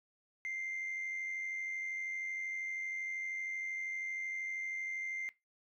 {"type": "tone with amplitude modulation", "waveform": "sine", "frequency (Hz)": 2093, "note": "C7", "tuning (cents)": 0, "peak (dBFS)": -33, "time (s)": [0.45, 5.29], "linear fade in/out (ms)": 0, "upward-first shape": "sine", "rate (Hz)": 92.8, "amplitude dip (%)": 45, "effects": ["noise-tail reverb RT60 0.2 s tail -20 dB re dry", "tanh soft clip ceiling -34 dBFS"]}